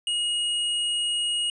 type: tone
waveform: square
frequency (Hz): 2880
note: F#7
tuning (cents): -47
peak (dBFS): -24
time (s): 0.07-1.5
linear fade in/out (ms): 2
effects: resampled to 22050 Hz